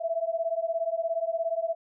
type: beating tone pair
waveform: sine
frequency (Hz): 654 / 671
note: E5 / E5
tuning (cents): -14 / +31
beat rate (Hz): 17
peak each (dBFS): -29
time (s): 0-1.75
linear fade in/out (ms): 20
effects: none